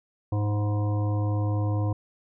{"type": "harmonic tone with a mistuned harmonic", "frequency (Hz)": 103.83, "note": "G#2", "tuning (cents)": 0, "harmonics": [1, 3, 5, 7, 9, 10], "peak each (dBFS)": [-23, -33, -37, -40, -42, -43], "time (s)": [0.32, 1.93], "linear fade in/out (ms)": 5, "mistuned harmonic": 9, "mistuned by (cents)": 36, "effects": []}